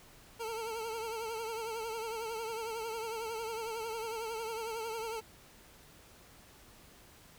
25% pulse tone with vibrato, 450 Hz, A4, 39 cents sharp, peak -33 dBFS, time 0.39-5.21 s, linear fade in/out 20 ms, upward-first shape triangle, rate 11 Hz, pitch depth 73 cents each way, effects pink hiss -58 dBFS RMS until 7.38 s

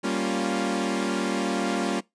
sawtooth chord, G half-diminished seventh, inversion none, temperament equal, 196 / 233.1 / 277.2 / 349.2 Hz, G3 / Bb3 / Db4 / F4, 0 / 0 / 0 / 0 cents, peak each -26 dBFS, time 0.03-2.01 s, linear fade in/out 20 ms, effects noise-tail reverb RT60 0.2 s tail -23 dB re dry + resampled to 22050 Hz

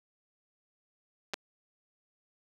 clicks, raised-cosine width 0.2 ms, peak -16 dBFS, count 2, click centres 1.336 / 1.341 s, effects high-pass 150 Hz 12 dB/octave + 7-bit

